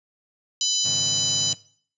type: harmonic tone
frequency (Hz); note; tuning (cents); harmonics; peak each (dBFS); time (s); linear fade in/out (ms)
999; B5; +20; 3 / 4 / 5 / 6 / 7; -27 / -27 / -27 / -27 / -27; 0.61-1.53; 2
type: chord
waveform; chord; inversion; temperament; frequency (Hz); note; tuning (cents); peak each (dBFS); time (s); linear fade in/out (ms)
sawtooth; Ab suspended fourth; none; just; 103.83 / 138.43 / 155.74; Ab2 / Db3 / Eb3; 0 / -2 / +2; -35; 0.84-1.55; 20
effects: noise-tail reverb RT60 0.5 s tail -19 dB re dry + resampled to 22050 Hz